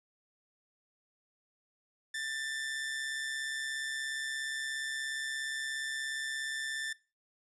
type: tone with amplitude modulation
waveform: sawtooth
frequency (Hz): 1775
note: A6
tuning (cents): +15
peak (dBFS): -30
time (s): 2.14-6.93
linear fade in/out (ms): 5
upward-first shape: sine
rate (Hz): 137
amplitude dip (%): 40
effects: noise-tail reverb RT60 0.3 s tail -19 dB re dry + resampled to 24000 Hz